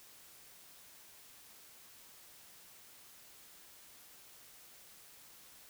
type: silence
effects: white hiss -58 dBFS RMS until 5.69 s